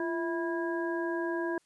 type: harmonic tone with a mistuned harmonic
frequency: 327.3 Hz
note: E4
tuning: 12 cents flat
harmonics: 1 / 2 / 3 / 5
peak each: -31 / -38 / -39 / -38 dBFS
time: 0-1.58 s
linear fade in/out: 2 ms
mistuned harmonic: 1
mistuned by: +74 cents
effects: white hiss -70 dBFS RMS until 1.65 s + resampled to 24000 Hz